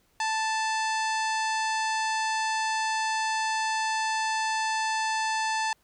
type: harmonic tone with a mistuned harmonic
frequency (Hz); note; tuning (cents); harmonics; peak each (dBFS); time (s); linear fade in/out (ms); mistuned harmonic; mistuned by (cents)
880; A5; 0; 1 / 2 / 3 / 4 / 5 / 6 / 7 / 8 / 9 / 10; -27 / -32 / -36 / -41 / -39 / -41 / -40 / -45 / -47 / -48; 0.2-5.73; 2; 6; -87
effects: pink hiss -67 dBFS RMS until 5.83 s